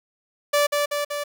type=tone with echo; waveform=sawtooth; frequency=582 Hz; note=D5; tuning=16 cents flat; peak=-13 dBFS; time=0.53-0.67 s; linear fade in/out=10 ms; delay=190 ms; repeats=3; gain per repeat=-3 dB; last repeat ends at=1.24 s; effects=8-bit